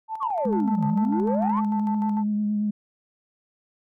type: tone with tremolo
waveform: sine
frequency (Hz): 882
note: A5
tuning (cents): +4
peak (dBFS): -26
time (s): 0.08-2.24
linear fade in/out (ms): 50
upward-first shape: square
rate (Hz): 6.7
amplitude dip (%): 60
type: exponential two-way sweep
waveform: sine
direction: down then up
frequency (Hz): 1191 to 138.59 to 1191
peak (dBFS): -23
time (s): 0.2-1.61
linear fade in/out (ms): 20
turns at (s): 0.86
type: tone with vibrato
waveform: sine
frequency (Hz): 209.1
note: G#3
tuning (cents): +12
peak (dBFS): -21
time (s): 0.45-2.71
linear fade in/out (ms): 10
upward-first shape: triangle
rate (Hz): 8.8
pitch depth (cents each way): 25
effects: tanh soft clip ceiling -14 dBFS